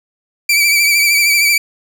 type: tone with vibrato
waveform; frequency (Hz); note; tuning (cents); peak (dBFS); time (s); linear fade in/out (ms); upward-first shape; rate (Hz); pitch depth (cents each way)
sawtooth; 2319; D7; -22; -6; 0.49-1.58; 5; sine; 13; 45
effects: none